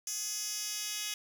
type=tone with high-pass filter sweep; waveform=10% pulse; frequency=420 Hz; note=G#4; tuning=19 cents sharp; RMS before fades=-37 dBFS; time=0.07-1.14 s; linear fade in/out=2 ms; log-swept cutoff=6100 to 3800 Hz; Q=2.4; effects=none

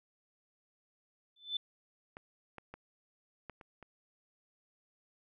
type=tone with exponential growth; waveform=sine; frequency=3520 Hz; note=A7; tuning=in tune; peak=-29 dBFS; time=1.36-1.57 s; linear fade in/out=5 ms; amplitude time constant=45 ms
type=clicks; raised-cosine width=0.5 ms; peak=-31 / -31 / -31 / -29 / -37 / -36 dBFS; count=6; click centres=2.169 / 2.583 / 2.74 / 3.497 / 3.612 / 3.827 s
effects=none

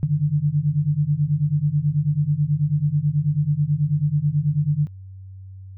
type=beating tone pair; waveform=sine; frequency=142.9 / 152.1 Hz; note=D3 / D#3; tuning=-47 / -39 cents; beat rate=9.2 Hz; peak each=-21 / -20 dBFS; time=0.03-4.87 s; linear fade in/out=0 ms; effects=added 95 Hz sine -36 dBFS peak until 5.77 s

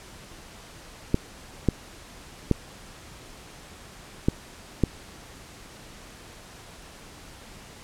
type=clicks; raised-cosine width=3 ms; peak=-6 dBFS; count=5; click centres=1.144 / 1.687 / 2.513 / 4.285 / 4.837 s; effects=pink hiss -46 dBFS RMS until 7.83 s + low-pass 10000 Hz 12 dB/octave

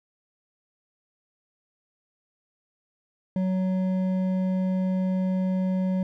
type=tone with hard clipping; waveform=triangle; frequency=186.4 Hz; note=F#3; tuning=13 cents sharp; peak=-24 dBFS; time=3.36-6.03 s; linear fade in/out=2 ms; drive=11 dB; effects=none

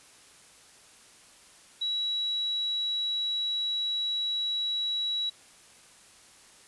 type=tone; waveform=sine; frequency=3900 Hz; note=B7; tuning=23 cents flat; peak=-27 dBFS; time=1.81-5.3 s; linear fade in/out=10 ms; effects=white hiss -55 dBFS RMS until 6.67 s + resampled to 24000 Hz

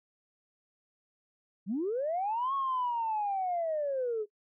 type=linear two-way sweep; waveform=sine; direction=up then down; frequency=170.3 to 1108.7 to 410.7 Hz; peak=-28 dBFS; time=1.66-4.26 s; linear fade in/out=50 ms; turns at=2.54 s; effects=noise-tail reverb RT60 0.1 s tail -21 dB re dry + tanh soft clip ceiling -24 dBFS

